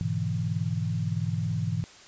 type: chord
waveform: sine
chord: E dominant seventh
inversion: first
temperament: equal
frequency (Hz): 103.83 / 123.47 / 146.83 / 164.81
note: G#2 / B2 / D3 / E3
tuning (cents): 0 / 0 / 0 / 0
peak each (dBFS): -30 / -32 / -35 / -30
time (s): 0.01-1.84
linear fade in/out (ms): 0
effects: white hiss -50 dBFS RMS until 2.07 s + resampled to 16000 Hz